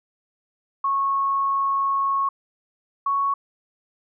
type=tone pair in turn; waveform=sine; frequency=1099 / 1110.5 Hz; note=C#6 / C#6; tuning=-15 / +3 cents; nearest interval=unison; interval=18 cents; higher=second; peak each=-19 dBFS; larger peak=neither; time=0.84-2.29 / 3.06-3.34 s; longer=first; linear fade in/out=5 ms; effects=none